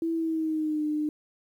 sine tone with pitch glide, 329.6 to 302.2 Hz, E4 to D4, 0 to +50 cents, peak -25 dBFS, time 0.02-1.09 s, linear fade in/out 2 ms, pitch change -150 cents, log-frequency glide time 0.13-0.83 s, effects 10-bit

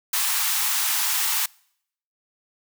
white high-pass noise, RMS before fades -23 dBFS, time 0.13-1.46 s, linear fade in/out 5 ms, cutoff 780 Hz, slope 96 dB/octave, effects noise-tail reverb RT60 0.7 s tail -26 dB re dry

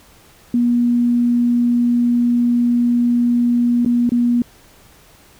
sine tone with dropouts, 240.3 Hz, B3, 47 cents flat, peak -12 dBFS, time 0.54-4.42 s, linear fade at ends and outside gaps 2 ms, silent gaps 3.849-3.86 / 4.093-4.119 s, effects pink hiss -48 dBFS RMS until 5.39 s

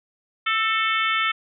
harmonic tone with a mistuned harmonic, 440 Hz, A4, in tune, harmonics 3 / 4 / 5 / 6 / 7 / 8, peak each -23 / -28 / -25 / -30 / -29 / -31 dBFS, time 0.46-1.32 s, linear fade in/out 10 ms, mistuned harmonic 4, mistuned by +36 cents, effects none

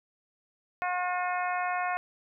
harmonic tone, 360 Hz, F#4, 47 cents flat, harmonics 2 / 3 / 4 / 5 / 6 / 7, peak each -30 / -34 / -36 / -38 / -40 / -41 dBFS, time 0.82-1.97 s, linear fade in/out 0 ms, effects none

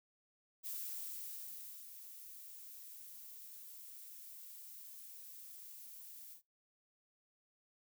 violet noise with ADSR envelope, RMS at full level -43 dBFS, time 0.63-6.42 s, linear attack 37 ms, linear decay 1200 ms, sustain -10 dB, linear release 100 ms, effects noise-tail reverb RT60 0.2 s tail -22 dB re dry

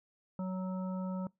harmonic tone, 186.3 Hz, F#3, 12 cents sharp, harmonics 1 / 3 / 5 / 7, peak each -34 / -44 / -48 / -51 dBFS, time 0.39-1.27 s, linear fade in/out 2 ms, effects noise-tail reverb RT60 0.2 s tail -24 dB re dry

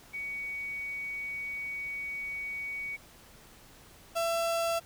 sine / 35% pulse tone pair in turn, 2250 / 670.4 Hz, C#7 / E5, +25 / +29 cents, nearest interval octave + major sixth, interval 2096 cents, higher first, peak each -34 / -26 dBFS, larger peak second, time 0.13-2.97 / 4.15-4.8 s, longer first, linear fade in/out 20 ms, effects pink hiss -55 dBFS RMS until 4.85 s

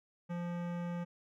sine tone with hard clipping, 173.7 Hz, F3, 9 cents flat, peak -38 dBFS, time 0.29-1.05 s, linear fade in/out 20 ms, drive 18 dB, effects none

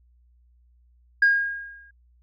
sine tone with exponential decay, 1627 Hz, G#6, 36 cents flat, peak -11 dBFS, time 1.22-1.91 s, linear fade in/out 5 ms, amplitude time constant 150 ms, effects tanh soft clip ceiling -11 dBFS + added 60 Hz sine -56 dBFS peak until 2.22 s

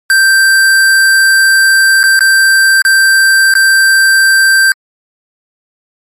square tone with dropouts, 1568 Hz, G6, in tune, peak -5 dBFS, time 0.1-4.72 s, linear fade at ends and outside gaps 1 ms, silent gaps 2.031-2.038 / 2.192-2.207 / 2.819-2.85 / 3.539-3.552 s, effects MP3 64 kbps

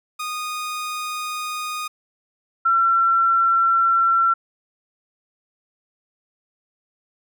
sawtooth / sine tone pair in turn, 1235 / 1354.5 Hz, D#6 / E6, -13 / +47 cents, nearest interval major second, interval 160 cents, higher second, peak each -22 / -14 dBFS, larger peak second, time 0.19-1.88 / 2.65-4.34 s, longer neither, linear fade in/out 10 ms, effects none

